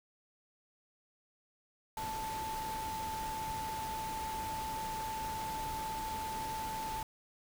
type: tone in noise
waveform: sine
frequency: 880 Hz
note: A5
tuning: in tune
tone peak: -37 dBFS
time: 1.97-7.03 s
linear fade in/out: 2 ms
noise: pink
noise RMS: -44 dBFS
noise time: 1.97-7.03 s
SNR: +4 dB
effects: none